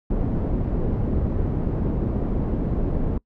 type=low-pass noise; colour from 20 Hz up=pink; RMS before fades=-23 dBFS; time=0.1-3.18 s; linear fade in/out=5 ms; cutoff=380 Hz; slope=12 dB/octave; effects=noise-tail reverb RT60 0.1 s tail -25 dB re dry